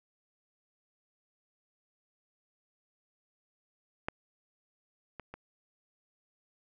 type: clicks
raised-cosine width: 0.5 ms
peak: -17 / -27 / -28 dBFS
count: 3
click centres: 4.085 / 5.197 / 5.34 s
effects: none